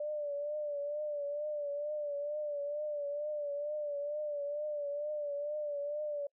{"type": "tone with vibrato", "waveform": "sine", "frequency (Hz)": 587.3, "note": "D5", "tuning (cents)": 0, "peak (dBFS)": -34, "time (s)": [0, 6.27], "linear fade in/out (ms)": 5, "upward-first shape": "triangle", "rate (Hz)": 2.2, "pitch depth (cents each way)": 60, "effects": ["noise-tail reverb RT60 0.1 s tail -26 dB re dry"]}